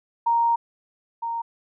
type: tone pair in turn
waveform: sine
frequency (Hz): 932.3 / 926.9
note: A#5 / A#5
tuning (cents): 0 / -10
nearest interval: unison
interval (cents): 10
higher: first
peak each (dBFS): -17 / -25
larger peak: first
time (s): 0.26-0.56 / 1.22-1.42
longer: first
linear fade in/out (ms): 10
effects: none